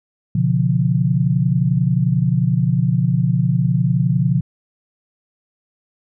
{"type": "chord", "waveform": "sine", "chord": "B diminished", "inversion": "none", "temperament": "equal with one note detuned", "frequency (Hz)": [123.47, 143.15, 174.61], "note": ["B2", "D3", "F3"], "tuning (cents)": [0, -44, 0], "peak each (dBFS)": -18, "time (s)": [0.35, 4.41], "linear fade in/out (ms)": 5, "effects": []}